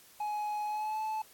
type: tone with pitch glide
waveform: triangle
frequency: 840 to 869.6 Hz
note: G#5 to A5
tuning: +19 to -21 cents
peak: -30 dBFS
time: 0.2-1.22 s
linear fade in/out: 5 ms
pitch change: +60 cents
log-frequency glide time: 0.65-1.01 s
effects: white hiss -58 dBFS RMS until 1.33 s + AAC 64 kbps